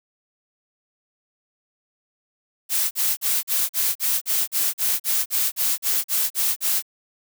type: noise bursts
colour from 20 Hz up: blue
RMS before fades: -21 dBFS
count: 16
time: 2.69-6.825 s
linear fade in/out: 50 ms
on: 220 ms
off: 41 ms
effects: none